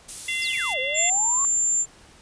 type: noise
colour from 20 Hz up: violet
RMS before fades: -29 dBFS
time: 0.08-0.74 s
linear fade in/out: 10 ms
type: harmonic tone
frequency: 688 Hz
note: F5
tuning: 26 cents flat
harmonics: 3 / 4 / 5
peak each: -27 / -29 / -31 dBFS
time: 0.28-1.1 s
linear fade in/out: 5 ms
type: exponential two-way sweep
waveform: sine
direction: down then up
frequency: 5360 to 503 to 1134 Hz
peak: -29 dBFS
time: 0.42-1.45 s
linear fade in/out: 0 ms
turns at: 0.79 s
type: tone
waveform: sine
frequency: 7260 Hz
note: A#8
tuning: 47 cents flat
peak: -19 dBFS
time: 0.94-1.86 s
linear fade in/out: 50 ms
effects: pink hiss -51 dBFS RMS until 2.21 s + resampled to 22050 Hz